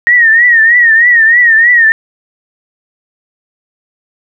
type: tone with vibrato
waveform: sine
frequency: 1864.7 Hz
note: A#6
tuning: in tune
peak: -3 dBFS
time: 0.07-1.92 s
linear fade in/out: 0 ms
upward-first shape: triangle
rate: 3.2 Hz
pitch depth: 110 cents each way
effects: none